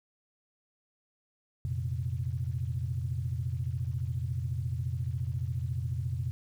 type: chord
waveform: sine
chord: F suspended fourth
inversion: none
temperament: equal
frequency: 87.31 / 116.54 / 130.81 Hz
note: F2 / Bb2 / C3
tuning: 0 / 0 / 0 cents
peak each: -34 dBFS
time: 1.65-6.31 s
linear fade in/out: 0 ms
effects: tanh soft clip ceiling -20 dBFS + 10-bit